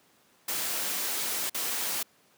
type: noise with dropouts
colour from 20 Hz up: white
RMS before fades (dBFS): -31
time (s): 0.48-2.03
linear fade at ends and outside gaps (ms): 5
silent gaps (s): 1.497-1.545
effects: pink hiss -63 dBFS RMS until 2.37 s + high-pass 200 Hz 12 dB/octave